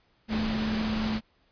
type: tone in noise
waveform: sine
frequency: 218.1 Hz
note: A3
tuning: 15 cents flat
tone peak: -27 dBFS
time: 0.28-1.21 s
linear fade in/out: 50 ms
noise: pink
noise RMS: -33 dBFS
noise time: 0.28-1.21 s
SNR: +3 dB
effects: pink hiss -67 dBFS RMS until 1.51 s + resampled to 11025 Hz